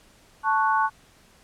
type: chord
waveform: sine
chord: F# minor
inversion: first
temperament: equal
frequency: 880 / 1108.7 / 1480 Hz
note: A5 / C#6 / F#6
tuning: 0 / 0 / 0 cents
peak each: -22 / -23 / -26 dBFS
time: 0.43-0.9 s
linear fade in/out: 50 ms
effects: pink hiss -56 dBFS RMS until 1.43 s + low-pass 11000 Hz 12 dB/octave